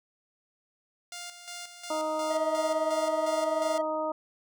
5% pulse tone with tremolo, 702 Hz, F5, 9 cents sharp, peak -27 dBFS, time 1.12-3.78 s, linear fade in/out 2 ms, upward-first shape square, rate 2.8 Hz, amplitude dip 60%
harmonic tone, 311.4 Hz, D#4, 2 cents sharp, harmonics 1 / 2 / 3 / 4, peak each -37 / -30 / -34 / -36 dBFS, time 1.9-4.12 s, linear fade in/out 5 ms
triangle tone with pitch glide, 640 to 644.8 Hz, D#5 to E5, +49 to -38 cents, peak -27 dBFS, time 2.3-3.82 s, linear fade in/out 10 ms, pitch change +13 cents, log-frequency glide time 2.61-3.62 s
effects none

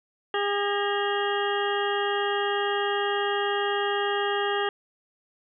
harmonic tone with a mistuned harmonic, 405.4 Hz, G#4, 42 cents flat, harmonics 1 / 2 / 3 / 4 / 5 / 7 / 8, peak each -27 / -30 / -32 / -33 / -34 / -35 / -36 dBFS, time 0.34-4.69 s, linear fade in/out 2 ms, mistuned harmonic 5, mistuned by -120 cents, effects none

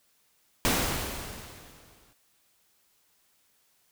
pink noise with exponential decay, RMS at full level -23 dBFS, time 0.65-2.13 s, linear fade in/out 0 ms, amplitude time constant 320 ms, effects white hiss -68 dBFS RMS until 3.91 s

